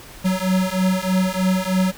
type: beating tone pair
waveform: square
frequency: 185 / 188.2 Hz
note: F#3 / F#3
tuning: 0 / +30 cents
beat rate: 3.2 Hz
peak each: -21 dBFS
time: 0.24-1.92 s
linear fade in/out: 20 ms
effects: pink hiss -41 dBFS RMS until 1.97 s